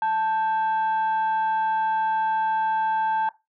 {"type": "tone pair together", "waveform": "sine", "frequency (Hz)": [880, 1571.5], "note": ["A5", "G6"], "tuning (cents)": [0, 4], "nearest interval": "minor seventh", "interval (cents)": 1004, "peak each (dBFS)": [-20, -30], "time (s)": [0.02, 3.29], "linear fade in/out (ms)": 2, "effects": ["noise-tail reverb RT60 0.2 s tail -17 dB re dry", "tanh soft clip ceiling -16 dBFS"]}